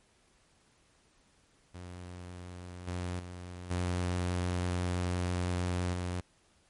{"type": "tone with level steps", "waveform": "sawtooth", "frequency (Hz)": 89.4, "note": "F2", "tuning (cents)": 41, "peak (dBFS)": [-39, -30, -38, -26, -29], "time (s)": [1.74, 6.21], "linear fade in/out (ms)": 10, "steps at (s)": [2.87, 3.19, 3.7, 5.93], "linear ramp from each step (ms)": 10, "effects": ["pink hiss -67 dBFS RMS until 6.69 s", "MP3 48 kbps"]}